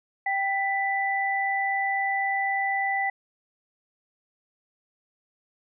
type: tone pair together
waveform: sine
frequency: 784 / 1984.1 Hz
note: G5 / B6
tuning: 0 / +7 cents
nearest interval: octave + major third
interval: 1607 cents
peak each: -26 dBFS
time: 0.26-3.1 s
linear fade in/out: 5 ms
effects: none